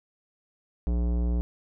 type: tone with tanh clipping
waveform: sine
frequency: 59.3 Hz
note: A#1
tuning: 30 cents sharp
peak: -25 dBFS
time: 0.87-1.41 s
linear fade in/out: 0 ms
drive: 17 dB
effects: none